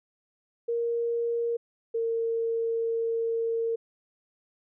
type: tone pair in turn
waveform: sine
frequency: 468.1 / 457.7 Hz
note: A#4 / A#4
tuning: +7 / -32 cents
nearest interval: unison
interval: 39 cents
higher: first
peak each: -25 dBFS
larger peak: neither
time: 0.68-1.57 / 1.94-3.76 s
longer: second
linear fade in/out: 10 ms
effects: none